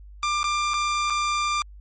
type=tone with dropouts; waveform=sawtooth; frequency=1190 Hz; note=D6; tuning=22 cents sharp; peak=-18 dBFS; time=0.23-1.62 s; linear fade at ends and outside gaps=1 ms; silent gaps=0.431-0.441 / 0.736-0.74 / 1.1-1.104 s; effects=added 50 Hz sine -41 dBFS peak until 1.8 s + MP3 32 kbps